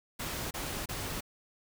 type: noise bursts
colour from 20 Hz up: pink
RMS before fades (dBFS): -37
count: 3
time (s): 0.19-1.208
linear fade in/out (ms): 10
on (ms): 320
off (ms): 29
effects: none